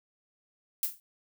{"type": "noise with exponential decay", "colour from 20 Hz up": "violet", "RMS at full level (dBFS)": -25, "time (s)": [0.83, 1], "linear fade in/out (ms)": 1, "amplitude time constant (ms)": 36, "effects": []}